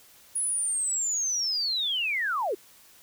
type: linear sweep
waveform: sine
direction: down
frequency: 10460 to 337.4 Hz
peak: -25 dBFS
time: 0.35-2.55 s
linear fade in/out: 10 ms
effects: white hiss -55 dBFS RMS until 3.02 s